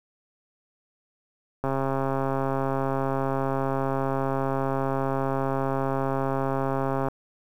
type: click train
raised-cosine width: 1 ms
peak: -13 dBFS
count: 736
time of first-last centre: 1.64-7.084 s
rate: 135 Hz
effects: 8-bit